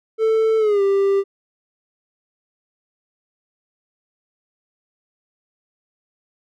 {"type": "tone with pitch glide", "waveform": "triangle", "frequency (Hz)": [442.9, 394.6], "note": ["A4", "G4"], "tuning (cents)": [11, 11], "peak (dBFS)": -12, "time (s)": [0.18, 1.24], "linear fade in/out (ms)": 50, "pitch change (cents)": -200, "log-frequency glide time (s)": [0.58, 0.82], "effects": []}